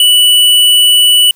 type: tone with hard clipping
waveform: sine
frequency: 2960 Hz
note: F#7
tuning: in tune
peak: -5 dBFS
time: 0-1.31 s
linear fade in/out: 2 ms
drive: 17 dB
effects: white hiss -50 dBFS RMS until 1.35 s